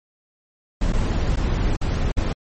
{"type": "noise with dropouts", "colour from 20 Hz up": "brown", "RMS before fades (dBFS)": -20, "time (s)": [0.81, 2.33], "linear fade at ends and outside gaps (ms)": 5, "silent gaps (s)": [[0.925, 0.933], [1.36, 1.37], [1.765, 1.813], [2.119, 2.169]], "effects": ["MP3 32 kbps"]}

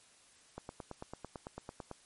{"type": "click train", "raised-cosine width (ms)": 1, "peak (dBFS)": -28, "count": 13, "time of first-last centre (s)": [0.58, 1.913], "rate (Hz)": 9, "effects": ["white hiss -63 dBFS RMS until 2.05 s", "MP3 48 kbps"]}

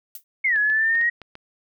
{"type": "noise with exponential decay", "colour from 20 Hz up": "violet", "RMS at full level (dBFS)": -31, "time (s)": [0.15, 0.24], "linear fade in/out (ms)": 2, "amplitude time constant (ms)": 18}
{"type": "exponential two-way sweep", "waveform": "sine", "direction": "down then up", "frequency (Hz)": [2217, 1673, 1903], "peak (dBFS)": -17, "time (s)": [0.44, 1.1], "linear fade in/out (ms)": 10, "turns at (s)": 0.58}
{"type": "clicks", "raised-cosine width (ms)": 0.3, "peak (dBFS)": -24, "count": 6, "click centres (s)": [0.56, 0.7, 0.953, 1.013, 1.217, 1.354]}
{"effects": []}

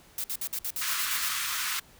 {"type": "noise bursts", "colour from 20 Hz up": "blue", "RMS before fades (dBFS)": -32, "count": 10, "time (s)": [0.18, 1.285], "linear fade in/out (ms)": 2, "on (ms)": 61, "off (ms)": 55}
{"type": "high-pass noise", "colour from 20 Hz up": "pink", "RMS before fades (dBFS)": -31, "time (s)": [0.81, 1.8], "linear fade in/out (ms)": 10, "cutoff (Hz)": 1100, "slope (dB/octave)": 48}
{"effects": ["pink hiss -56 dBFS RMS until 1.99 s"]}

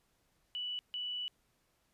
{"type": "tone bursts at uneven times", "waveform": "sine", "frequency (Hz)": 2960, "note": "F#7", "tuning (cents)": 0, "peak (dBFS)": -36, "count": 2, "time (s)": [[0.55, 0.79], [0.94, 1.28]], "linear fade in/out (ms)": 0, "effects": ["pink hiss -75 dBFS RMS until 1.93 s", "resampled to 32000 Hz"]}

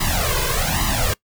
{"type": "noise with flanger", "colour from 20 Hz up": "pink", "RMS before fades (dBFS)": -20, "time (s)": [0, 1.14], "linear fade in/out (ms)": 10, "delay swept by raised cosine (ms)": [1, 2], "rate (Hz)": 1.2, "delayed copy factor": 1, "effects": ["noise-tail reverb RT60 0.1 s tail -22 dB re dry"]}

